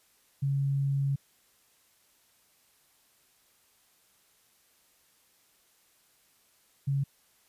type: tone pair in turn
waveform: sine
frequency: 138.59 / 138.59 Hz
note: C#3 / C#3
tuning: 0 / 0 cents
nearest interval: unison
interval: 0 cents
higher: neither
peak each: -25 dBFS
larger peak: neither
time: 0.42-1.16 / 6.87-7.04 s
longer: first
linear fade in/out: 10 ms
effects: white hiss -66 dBFS RMS until 7.48 s + resampled to 32000 Hz